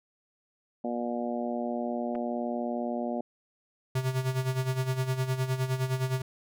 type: harmonic tone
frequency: 119.7 Hz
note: A#2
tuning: 46 cents sharp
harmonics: 2 / 3 / 4 / 5 / 6 / 7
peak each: -32 / -38 / -40 / -35 / -37 / -46 dBFS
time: 0.84-3.21 s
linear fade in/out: 5 ms
type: clicks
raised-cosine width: 0.5 ms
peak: -31 dBFS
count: 2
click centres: 2.151 / 2.155 s
type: tone with tremolo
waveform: square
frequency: 130.1 Hz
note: C3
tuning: 9 cents flat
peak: -25 dBFS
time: 3.95-6.22 s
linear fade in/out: 5 ms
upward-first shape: sine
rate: 9.7 Hz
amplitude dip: 70%
effects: none